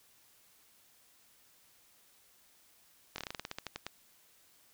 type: slowing click train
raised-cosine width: 0.2 ms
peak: -21 dBFS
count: 14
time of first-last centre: 3.16-3.866 s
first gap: 22 ms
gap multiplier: 1.14
effects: white hiss -65 dBFS RMS until 4.73 s